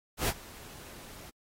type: noise with ADSR envelope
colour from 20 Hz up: pink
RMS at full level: -28 dBFS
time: 0.17-1.3 s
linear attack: 110 ms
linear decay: 47 ms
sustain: -21 dB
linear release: 5 ms
effects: AAC 48 kbps